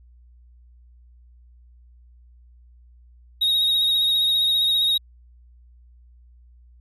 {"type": "tone with vibrato", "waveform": "triangle", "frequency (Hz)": 3765, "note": "A#7", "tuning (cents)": 16, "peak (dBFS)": -16, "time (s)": [3.41, 4.98], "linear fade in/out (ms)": 10, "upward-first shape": "triangle", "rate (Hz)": 15, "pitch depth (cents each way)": 34, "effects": ["added 60 Hz sine -48 dBFS peak until 6.8 s"]}